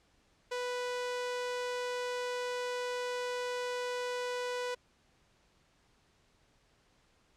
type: tone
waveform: sawtooth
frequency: 493.9 Hz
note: B4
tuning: in tune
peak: -30 dBFS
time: 0.51-4.75 s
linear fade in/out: 10 ms
effects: pink hiss -69 dBFS RMS until 7.36 s + low-pass 7000 Hz 12 dB/octave